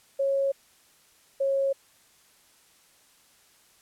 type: tone pair in turn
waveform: sine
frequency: 549 / 546.4 Hz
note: C#5 / C#5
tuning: -17 / -25 cents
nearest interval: unison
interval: 8 cents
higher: first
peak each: -22 dBFS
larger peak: neither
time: 0.19-0.52 / 1.4-1.73 s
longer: neither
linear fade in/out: 10 ms
effects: white hiss -60 dBFS RMS until 3.81 s + low-pass 12000 Hz 12 dB/octave